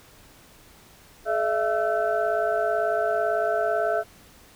sine tone cluster, 426.7 / 615 / 673 / 1330 / 1522 Hz, G#4 / D#5 / E5 / E6 / F#6, +47 / -20 / +36 / +15 / +48 cents, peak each -28 / -29 / -23 / -32 / -32 dBFS, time 1.25-4.04 s, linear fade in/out 50 ms, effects tanh soft clip ceiling -10 dBFS + pink hiss -52 dBFS RMS until 4.55 s

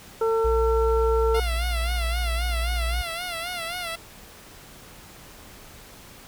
harmonic tone, 450 Hz, A4, 39 cents sharp, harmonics 1 / 2 / 3, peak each -20 / -30 / -30 dBFS, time 0.21-1.4 s, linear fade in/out 5 ms
sine tone, 58.27 Hz, A#1, in tune, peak -23 dBFS, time 0.44-3.02 s, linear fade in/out 10 ms
10% pulse tone with vibrato, 691 Hz, F5, 19 cents flat, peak -21 dBFS, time 1.34-3.96 s, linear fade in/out 10 ms, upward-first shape sine, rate 3.8 Hz, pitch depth 87 cents each way
effects pink hiss -46 dBFS RMS until 6.27 s

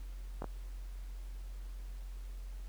clicks, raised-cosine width 1 ms, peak -25 dBFS, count 2, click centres 0.421 / 0.443 s, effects added 45 Hz sine -41 dBFS peak until 2.68 s + pink hiss -62 dBFS RMS until 2.68 s

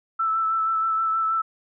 sine tone with vibrato, 1321 Hz, E6, 3 cents sharp, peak -20 dBFS, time 0.19-1.42 s, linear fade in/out 10 ms, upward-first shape sine, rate 6.3 Hz, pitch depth 19 cents each way, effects none

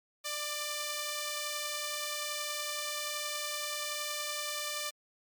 5% pulse tone pair together, 593.8 / 1177 Hz, D5 / D6, +19 / +3 cents, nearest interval octave, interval 1184 cents, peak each -24 / -28 dBFS, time 0.24-4.91 s, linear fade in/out 20 ms, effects MP3 96 kbps

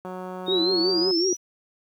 click train, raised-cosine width 1 ms, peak -22 dBFS, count 196, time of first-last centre 0.05-1.11 s, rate 184 Hz
sine exponential sweep, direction up, 3680 to 5920 Hz, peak -23 dBFS, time 0.46-1.37 s, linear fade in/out 50 ms
sine tone with vibrato, 355.3 Hz, F4, 30 cents sharp, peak -21 dBFS, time 0.48-1.33 s, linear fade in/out 2 ms, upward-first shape triangle, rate 5.4 Hz, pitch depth 170 cents each way
effects high-pass 100 Hz 12 dB/octave + 9-bit

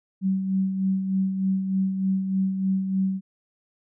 sine tone with tremolo, 191 Hz, G3, 45 cents flat, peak -19 dBFS, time 0.21-3.21 s, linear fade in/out 50 ms, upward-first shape sine, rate 3.3 Hz, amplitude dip 50%, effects none

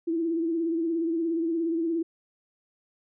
sine tone with vibrato, 330.8 Hz, E4, 6 cents sharp, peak -24 dBFS, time 0.07-2.03 s, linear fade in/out 10 ms, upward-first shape sine, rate 17 Hz, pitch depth 54 cents each way, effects none

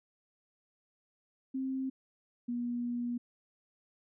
sine tone pair in turn, 264.2 / 240.9 Hz, C4 / B3, +17 / -43 cents, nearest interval major second, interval 160 cents, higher first, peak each -32 / -32 dBFS, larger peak neither, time 1.54-1.9 / 2.48-3.18 s, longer second, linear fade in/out 10 ms, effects none

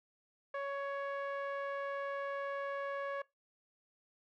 sawtooth tone with low-pass filter, 558 Hz, C#5, 11 cents sharp, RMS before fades -39 dBFS, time 0.54-3.22 s, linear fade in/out 5 ms, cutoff 1600 Hz, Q 1.7, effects noise-tail reverb RT60 0.2 s tail -22 dB re dry

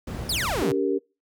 brown noise, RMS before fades -29 dBFS, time 0.07-0.63 s, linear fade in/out 5 ms
sawtooth exponential sweep, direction down, 5370 to 120 Hz, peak -21 dBFS, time 0.29-0.72 s, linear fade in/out 5 ms
sine chord, G diminished, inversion second, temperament equal with one note detuned, 284 / 392 / 466.2 Hz, Db4 / G4 / Bb4, +42 / 0 / 0 cents, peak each -26 / -24 / -27 dBFS, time 0.61-0.99 s, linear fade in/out 20 ms
effects noise-tail reverb RT60 0.3 s tail -26 dB re dry + high-pass 60 Hz 12 dB/octave

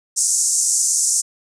pink band-pass noise, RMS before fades -18 dBFS, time 0.16-1.22 s, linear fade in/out 20 ms, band 6000 to 9300 Hz, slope 48 dB/octave, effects none

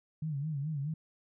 sine tone with vibrato, 147.8 Hz, D3, 11 cents sharp, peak -32 dBFS, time 0.22-0.94 s, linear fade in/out 5 ms, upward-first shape sine, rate 4.7 Hz, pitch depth 130 cents each way, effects none

